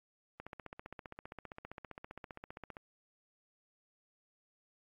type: click train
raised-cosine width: 0.5 ms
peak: -30 dBFS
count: 37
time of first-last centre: 0.4-2.768 s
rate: 15.2 Hz
effects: AAC 48 kbps